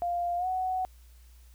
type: tone with pitch glide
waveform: sine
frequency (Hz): 698.5 to 744.3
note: F5 to F#5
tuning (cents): 0 to +10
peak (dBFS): -27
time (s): 0.02-0.85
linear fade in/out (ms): 0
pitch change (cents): +110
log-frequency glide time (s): 0.37-0.47
effects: added 60 Hz sine -51 dBFS peak until 1.54 s + white hiss -64 dBFS RMS until 1.54 s